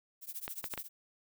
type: noise with tremolo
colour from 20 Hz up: violet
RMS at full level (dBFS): -39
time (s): 0.21-0.89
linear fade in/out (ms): 50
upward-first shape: triangle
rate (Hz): 14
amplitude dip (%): 100
type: clicks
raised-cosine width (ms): 0.3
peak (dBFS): -22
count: 4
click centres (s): 0.479 / 0.642 / 0.738 / 0.777
effects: none